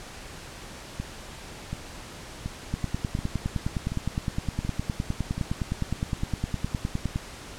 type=two click trains; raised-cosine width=5 ms; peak=-18 / -14 dBFS; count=7 / 44; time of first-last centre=1-5.38 / 2.74-7.159 s; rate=1.37 / 9.73 Hz; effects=pink hiss -42 dBFS RMS until 7.58 s + low-pass 9000 Hz 12 dB/octave